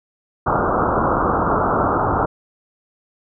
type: low-pass noise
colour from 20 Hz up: white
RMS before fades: -18 dBFS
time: 0.46-2.26 s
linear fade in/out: 10 ms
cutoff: 1400 Hz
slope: 96 dB/octave
effects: none